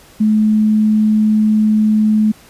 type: tone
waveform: sine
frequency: 214.8 Hz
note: A3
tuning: 41 cents flat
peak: -9 dBFS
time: 0.2-2.32 s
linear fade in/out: 10 ms
effects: pink hiss -44 dBFS RMS until 2.49 s + resampled to 32000 Hz